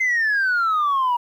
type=exponential sweep; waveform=sine; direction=down; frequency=2093 to 947 Hz; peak=-15 dBFS; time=0-1.17 s; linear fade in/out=10 ms; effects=tanh soft clip ceiling -15 dBFS + 9-bit